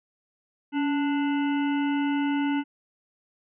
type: harmonic tone with a mistuned harmonic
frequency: 293.7 Hz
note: D4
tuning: in tune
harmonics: 1 / 3 / 5 / 7 / 9 / 10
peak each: -23 / -33 / -37 / -40 / -42 / -43 dBFS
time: 0.72-2.64 s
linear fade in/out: 50 ms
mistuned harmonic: 1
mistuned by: -64 cents
effects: none